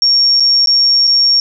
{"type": "tone with dropouts", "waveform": "sine", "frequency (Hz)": 5530, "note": "F8", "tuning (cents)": -18, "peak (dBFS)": -7, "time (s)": [0.02, 1.4], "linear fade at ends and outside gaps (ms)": 1, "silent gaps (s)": [[0.399, 0.404], [0.66, 0.672], [1.071, 1.075]], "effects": []}